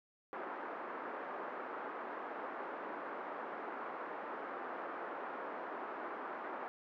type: band-pass noise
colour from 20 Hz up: white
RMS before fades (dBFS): -44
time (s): 0.33-6.68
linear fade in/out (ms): 0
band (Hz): 280 to 1400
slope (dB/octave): 24
effects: none